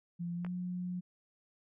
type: tone with pitch glide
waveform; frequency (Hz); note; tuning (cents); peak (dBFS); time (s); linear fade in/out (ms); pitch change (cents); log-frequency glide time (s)
sine; 172.5 to 179.72; F3 to F3; -21 to +50; -35; 0.19-1.01; 20; +71; 0.35-0.51
type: clicks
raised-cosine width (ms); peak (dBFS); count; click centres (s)
0.5; -29 / -38; 2; 0.448 / 0.465
effects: none